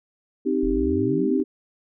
sine chord, C minor, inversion none, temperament equal, 261.6 / 311.1 / 392 Hz, C4 / Eb4 / G4, 0 / 0 / 0 cents, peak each -24 dBFS, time 0.45-1.44 s, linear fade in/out 20 ms
sine exponential sweep, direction up, 36.71 to 304.8 Hz, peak -27 dBFS, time 0.63-1.4 s, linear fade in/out 0 ms
effects none

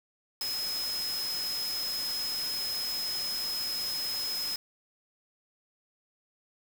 sine tone in noise, 5120 Hz, D#8, 49 cents sharp, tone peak -31 dBFS, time 0.41-4.56 s, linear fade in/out 2 ms, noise white, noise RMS -39 dBFS, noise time 0.41-4.56 s, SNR +5 dB, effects none

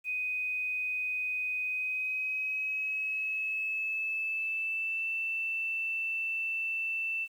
sine tone with pitch glide, 2500 to 2664 Hz, D#7 to E7, +8 to +18 cents, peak -30 dBFS, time 0.04-7.28 s, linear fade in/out 50 ms, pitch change +110 cents, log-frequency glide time 1.62-5.09 s, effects 10-bit

